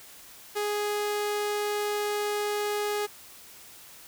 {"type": "tone", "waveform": "sawtooth", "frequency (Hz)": 415.3, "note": "G#4", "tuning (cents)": 0, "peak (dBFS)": -23, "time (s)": [0.55, 3.07], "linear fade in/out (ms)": 20, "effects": ["white hiss -49 dBFS RMS until 4.07 s"]}